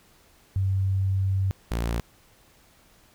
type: tone pair in turn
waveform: sine / sawtooth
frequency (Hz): 96.1 / 57.57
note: G2 / A#1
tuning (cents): -34 / -21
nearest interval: major sixth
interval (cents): 887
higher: first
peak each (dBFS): -21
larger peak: neither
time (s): 0.56-1.51 / 1.71-2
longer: first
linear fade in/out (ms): 0
effects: pink hiss -58 dBFS RMS until 3.14 s